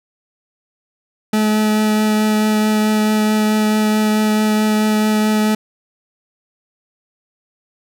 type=tone with vibrato; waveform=40% pulse; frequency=214.3 Hz; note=A3; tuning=45 cents flat; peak=-12 dBFS; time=1.33-5.55 s; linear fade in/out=5 ms; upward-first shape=triangle; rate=4.6 Hz; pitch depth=10 cents each way; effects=none